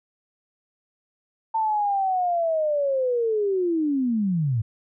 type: linear sweep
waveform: sine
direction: down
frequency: 899 to 103.83 Hz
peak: -20 dBFS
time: 1.54-4.62 s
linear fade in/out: 10 ms
effects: none